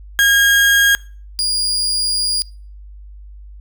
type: tone pair in turn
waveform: 35% pulse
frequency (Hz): 1629 / 4851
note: G#6 / D#8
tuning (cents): -34 / -45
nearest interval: octave + perfect fifth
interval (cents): 1889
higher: second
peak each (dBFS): -8 / -14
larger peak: first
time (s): 0.19-0.95 / 1.39-2.42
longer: second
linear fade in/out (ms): 0
effects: noise-tail reverb RT60 0.4 s tail -23 dB re dry + added 50 Hz sine -34 dBFS peak until 3.6 s